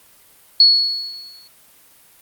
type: tone with exponential decay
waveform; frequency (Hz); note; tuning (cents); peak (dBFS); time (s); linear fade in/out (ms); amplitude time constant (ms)
sine; 4375; C#8; -24; -5; 0.6-1.48; 2; 190
effects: white hiss -50 dBFS RMS until 2.21 s + Opus 32 kbps